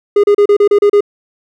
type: tone bursts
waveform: triangle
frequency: 409.6 Hz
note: G#4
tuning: 24 cents flat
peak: -3 dBFS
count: 8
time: 0.16-1.007 s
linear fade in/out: 5 ms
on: 77 ms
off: 33 ms
effects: none